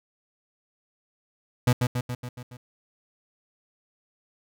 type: tone with echo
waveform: 35% pulse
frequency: 123.47 Hz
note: B2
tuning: in tune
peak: -15 dBFS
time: 1.67-1.73 s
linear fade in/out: 5 ms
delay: 140 ms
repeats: 6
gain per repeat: -4 dB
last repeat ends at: 2.57 s
effects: none

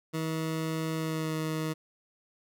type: tone with pitch glide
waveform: 20% pulse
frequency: 160 to 157.62 Hz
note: D#3 to D#3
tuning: +49 to +23 cents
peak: -25 dBFS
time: 0.13-1.74 s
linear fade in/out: 20 ms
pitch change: -26 cents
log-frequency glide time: 0.96-1.35 s
effects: none

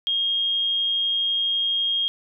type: tone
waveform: sine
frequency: 3244 Hz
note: G#7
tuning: 41 cents flat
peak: -20 dBFS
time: 0.07-2.08 s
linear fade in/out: 0 ms
effects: none

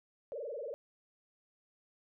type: tone with frequency modulation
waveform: sine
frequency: 521 Hz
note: C5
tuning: 7 cents flat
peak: -38 dBFS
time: 0.32-0.74 s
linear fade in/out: 0 ms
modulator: 21.5 Hz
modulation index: 3.6
effects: none

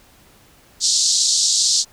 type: band-pass noise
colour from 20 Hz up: pink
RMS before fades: -17 dBFS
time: 0.8-1.85 s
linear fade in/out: 50 ms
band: 4000 to 7900 Hz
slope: 48 dB/octave
effects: pink hiss -51 dBFS RMS until 1.92 s

